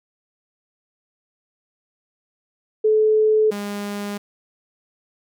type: tone pair in turn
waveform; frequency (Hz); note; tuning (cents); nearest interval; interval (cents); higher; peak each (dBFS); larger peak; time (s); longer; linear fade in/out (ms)
sine / sawtooth; 432.2 / 204; A4 / G#3; -31 / -31; octave + minor second; 1300; first; -13 / -22; first; 2.84-3.51 / 3.51-4.18; neither; 10
effects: none